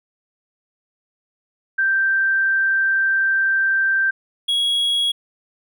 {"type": "tone pair in turn", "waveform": ["sine", "triangle"], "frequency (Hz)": [1568, 3322], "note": ["G6", "G#7"], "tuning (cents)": [0, 0], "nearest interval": "octave + minor second", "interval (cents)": 1300, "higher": "second", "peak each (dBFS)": -15, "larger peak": "neither", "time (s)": [[1.78, 4.11], [4.48, 5.12]], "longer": "first", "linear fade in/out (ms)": 10, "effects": []}